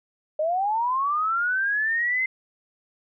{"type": "linear sweep", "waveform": "sine", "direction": "up", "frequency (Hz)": [599, 2082], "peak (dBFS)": -21, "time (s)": [0.39, 2.26], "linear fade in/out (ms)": 5, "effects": []}